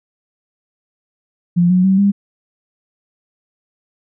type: tone with pitch steps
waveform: sine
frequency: 174.4 / 182.65 / 191.29 / 200.3 Hz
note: F3 / F#3 / G3 / G3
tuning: -2 / -22 / -42 / +38 cents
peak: -9 dBFS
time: 1.56-2.12 s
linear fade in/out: 20 ms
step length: 140 ms
effects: none